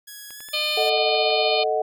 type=tone with pitch glide; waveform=5% pulse; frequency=1667 to 1776.4 Hz; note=G#6 to A6; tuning=+6 to +16 cents; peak=-27 dBFS; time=0.07-0.9 s; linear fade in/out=10 ms; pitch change=+110 cents; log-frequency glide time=0.31-0.64 s
type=clicks; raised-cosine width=0.3 ms; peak=-28 dBFS; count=9; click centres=0.306 / 0.405 / 0.487 / 0.795 / 0.88 / 0.978 / 1.09 / 1.149 / 1.304 s
type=harmonic tone; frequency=607 Hz; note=D#5; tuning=43 cents flat; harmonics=1 / 2 / 4 / 5 / 6 / 7 / 8; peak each=-31 / -36 / -27 / -28 / -29 / -27 / -37 dBFS; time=0.53-1.64 s; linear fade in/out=10 ms
type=chord; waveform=sine; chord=D# diminished; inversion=second; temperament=equal; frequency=440 / 622.3 / 740 Hz; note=A4 / D#5 / F#5; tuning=0 / 0 / 0 cents; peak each=-24 dBFS; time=0.77-1.82 s; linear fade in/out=5 ms
effects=none